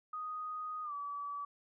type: tone with pitch glide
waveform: sine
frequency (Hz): 1244.5 to 1147.8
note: D#6 to D6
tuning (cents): 0 to -40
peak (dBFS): -38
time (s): 0.13-1.45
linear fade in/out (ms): 5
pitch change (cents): -140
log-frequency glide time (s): 0.83-0.93
effects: none